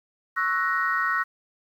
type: chord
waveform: sine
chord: F# dominant seventh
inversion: second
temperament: equal with one note detuned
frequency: 1108.7 / 1318.5 / 1480 / 1875.5 Hz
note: C#6 / E6 / F#6 / A#6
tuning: 0 / 0 / 0 / +10 cents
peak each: -28 / -27 / -27 / -26 dBFS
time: 0.36-1.24 s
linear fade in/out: 20 ms
effects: tanh soft clip ceiling -12 dBFS + 9-bit